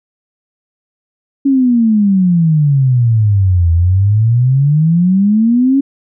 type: exponential two-way sweep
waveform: sine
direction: down then up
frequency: 280 to 82.41 to 280 Hz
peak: -7 dBFS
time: 1.45-5.81 s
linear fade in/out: 10 ms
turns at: 3.72 s
effects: none